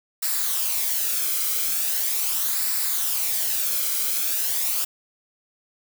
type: noise with flanger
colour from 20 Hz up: blue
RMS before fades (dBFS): -24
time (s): 0.22-4.85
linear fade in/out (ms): 10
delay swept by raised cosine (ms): 0.31 to 1.12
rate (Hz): 0.4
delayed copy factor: -0.5
effects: none